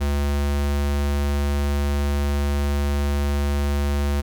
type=tone; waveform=square; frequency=71.5 Hz; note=D2; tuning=46 cents flat; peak=-20 dBFS; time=0-4.22 s; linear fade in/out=20 ms; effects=none